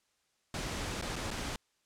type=noise with dropouts; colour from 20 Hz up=pink; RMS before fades=-37 dBFS; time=0.54-1.56 s; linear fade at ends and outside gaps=2 ms; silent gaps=1.014-1.023 / 1.158-1.162 / 1.306-1.312 s; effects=white hiss -75 dBFS RMS until 1.85 s + low-pass 8000 Hz 12 dB/octave